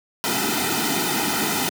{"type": "noise with comb filter", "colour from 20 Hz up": "pink", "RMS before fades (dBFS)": -22, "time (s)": [0.24, 1.69], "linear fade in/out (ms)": 0, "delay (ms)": 1.8, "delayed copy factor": -0.95, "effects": ["high-pass 200 Hz 12 dB/octave"]}